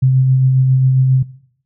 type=tone with tremolo; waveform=sine; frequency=130.81 Hz; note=C3; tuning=in tune; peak=-7 dBFS; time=0.02-1.23 s; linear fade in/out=10 ms; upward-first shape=sine; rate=7.4 Hz; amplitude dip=25%; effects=noise-tail reverb RT60 0.7 s tail -20 dB re dry